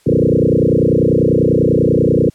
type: tone with frequency modulation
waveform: sine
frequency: 305 Hz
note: D#4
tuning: 34 cents flat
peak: -9 dBFS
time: 0.06-2.3 s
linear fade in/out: 10 ms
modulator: 30.2 Hz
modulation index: 6.6
effects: white hiss -53 dBFS RMS until 2.34 s + low-pass 10000 Hz 12 dB/octave